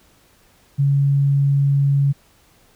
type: tone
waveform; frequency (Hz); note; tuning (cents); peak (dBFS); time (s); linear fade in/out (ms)
sine; 140; C#3; +18; -13; 0.78-2.13; 20
effects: pink hiss -55 dBFS RMS until 2.75 s